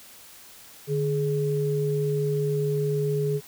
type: tone pair together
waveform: sine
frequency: 148.32 / 419.5 Hz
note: D3 / G#4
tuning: +17 / +17 cents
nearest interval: octave + tritone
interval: 1800 cents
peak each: -25 dBFS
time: 0.87-3.41 s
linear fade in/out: 50 ms
effects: white hiss -48 dBFS RMS until 3.47 s